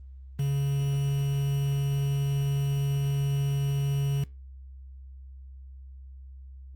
triangle tone with quantisation, 139.8 Hz, C#3, 15 cents sharp, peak -22 dBFS, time 0.39-4.24 s, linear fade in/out 5 ms, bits 7, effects added 66 Hz sine -42 dBFS peak until 6.75 s + Opus 24 kbps

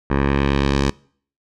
10% pulse tone with low-pass filter sweep, 69.3 Hz, C#2, in tune, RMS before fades -18 dBFS, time 0.1-0.9 s, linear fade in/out 5 ms, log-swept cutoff 1600 to 6200 Hz, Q 1.2, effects noise-tail reverb RT60 0.5 s tail -23 dB re dry

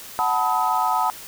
sine chord, B dominant seventh, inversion second, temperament equal with one note detuned, 740 / 880 / 987.8 / 1269.9 Hz, F#5 / A5 / B5 / D#6, 0 / 0 / 0 / +35 cents, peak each -24 / -23 / -24 / -24 dBFS, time 0.19-1.1 s, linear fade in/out 0 ms, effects white hiss -39 dBFS RMS until 1.27 s

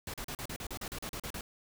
pink noise bursts, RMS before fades -40 dBFS, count 13, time 0.07-1.41 s, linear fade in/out 2 ms, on 68 ms, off 38 ms, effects none

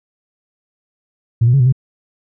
sine tone with pitch steps, 115.7 / 121.9 / 138.6 / 123.9 / 131.4 Hz, A#2 / B2 / C#3 / B2 / C3, -13 / -22 / 0 / +6 / +8 cents, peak -7 dBFS, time 1.41-1.725 s, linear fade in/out 10 ms, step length 63 ms, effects tanh soft clip ceiling -4 dBFS

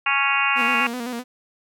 harmonic tone, 277.2 Hz, C#4, in tune, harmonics 3 / 4 / 5 / 6 / 7 / 8 / 9 / 10, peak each -28 / -24 / -26 / -29 / -29 / -27 / -24 / -24 dBFS, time 0.06-0.87 s, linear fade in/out 5 ms
sawtooth tone with vibrato, 242.4 Hz, B3, 32 cents flat, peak -23 dBFS, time 0.55-1.24 s, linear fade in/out 50 ms, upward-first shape square, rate 7.8 Hz, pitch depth 58 cents each way
effects none

